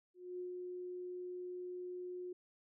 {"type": "tone with ADSR envelope", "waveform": "sine", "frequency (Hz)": 360.5, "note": "F#4", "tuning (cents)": -45, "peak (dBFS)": -40, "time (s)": [0.14, 2.33], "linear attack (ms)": 250, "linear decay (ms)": 120, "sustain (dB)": -2, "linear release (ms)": 6, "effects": []}